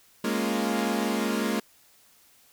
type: chord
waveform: sawtooth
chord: Bb minor seventh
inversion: third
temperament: equal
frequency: 207.7 / 233.1 / 277.2 / 349.2 Hz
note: Ab3 / Bb3 / Db4 / F4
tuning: 0 / 0 / 0 / 0 cents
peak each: -25 / -25 / -29 / -29 dBFS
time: 0.24-1.6 s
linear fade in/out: 5 ms
effects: white hiss -59 dBFS RMS until 2.52 s

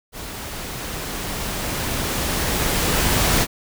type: noise with level ramp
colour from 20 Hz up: pink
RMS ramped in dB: -33 to -17 dBFS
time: 0.12-3.47 s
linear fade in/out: 50 ms
effects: none

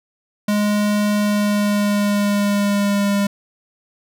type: tone with pitch glide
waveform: square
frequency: 207.7 to 201.3 Hz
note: G#3 to G3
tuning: 0 to +46 cents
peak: -16 dBFS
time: 0.48-3.27 s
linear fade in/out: 5 ms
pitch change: -54 cents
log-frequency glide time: 1.14-3.16 s
effects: none

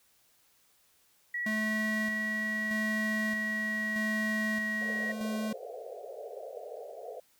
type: tone with pitch glide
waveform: sine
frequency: 1930 to 1901.2 Hz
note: B6 to A#6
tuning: -40 to +34 cents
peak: -31 dBFS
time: 1.34-5.12 s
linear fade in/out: 5 ms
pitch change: -26 cents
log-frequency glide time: 1.58-4.86 s
type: tone with tremolo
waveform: square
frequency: 216.8 Hz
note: A3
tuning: 25 cents flat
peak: -32 dBFS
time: 1.46-5.53 s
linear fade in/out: 5 ms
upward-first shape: square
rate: 0.8 Hz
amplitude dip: 40%
type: band-pass noise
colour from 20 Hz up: pink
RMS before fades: -43 dBFS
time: 4.81-7.2 s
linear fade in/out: 5 ms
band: 420 to 720 Hz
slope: 96 dB/octave
effects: white hiss -67 dBFS RMS until 7.39 s

